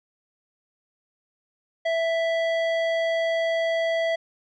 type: tone with low-pass filter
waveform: square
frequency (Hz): 660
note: E5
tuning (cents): +2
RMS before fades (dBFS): -24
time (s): 1.85-4.16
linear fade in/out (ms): 10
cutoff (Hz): 2900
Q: 1.1
effects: none

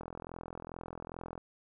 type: click train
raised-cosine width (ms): 1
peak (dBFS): -28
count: 59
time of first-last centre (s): 0.01-1.378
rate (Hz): 42.4
effects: none

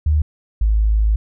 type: tone pair in turn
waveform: sine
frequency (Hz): 75.9 / 53.39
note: D#2 / G#1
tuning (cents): -42 / +49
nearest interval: tritone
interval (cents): 609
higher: first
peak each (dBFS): -12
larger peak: neither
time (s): 0.06-0.22 / 0.61-1.16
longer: second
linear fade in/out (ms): 5
effects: none

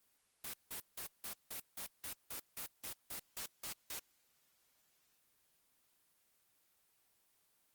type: noise bursts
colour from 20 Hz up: white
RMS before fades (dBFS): -44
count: 14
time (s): 0.44-3.994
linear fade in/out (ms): 5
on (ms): 96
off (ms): 170
effects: white hiss -75 dBFS RMS until 7.74 s + Opus 24 kbps

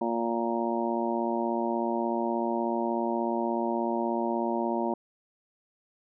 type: harmonic tone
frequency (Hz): 116.54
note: A#2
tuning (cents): 0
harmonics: 2 / 3 / 4 / 5 / 6 / 7 / 8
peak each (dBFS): -31 / -31 / -42 / -34 / -35 / -39 / -33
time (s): 0.01-4.94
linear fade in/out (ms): 5
effects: none

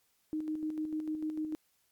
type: tone with tremolo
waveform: sine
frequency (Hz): 310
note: D#4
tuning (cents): -6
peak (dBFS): -31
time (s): 0.33-1.55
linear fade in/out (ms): 0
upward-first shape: square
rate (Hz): 6.7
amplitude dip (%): 45
effects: white hiss -73 dBFS RMS until 1.91 s + MP3 96 kbps

